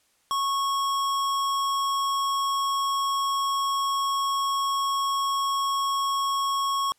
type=tone; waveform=square; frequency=1100 Hz; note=C#6; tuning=14 cents flat; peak=-24 dBFS; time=0.31-6.92 s; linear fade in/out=0 ms; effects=white hiss -66 dBFS RMS until 6.98 s + low-pass 11000 Hz 12 dB/octave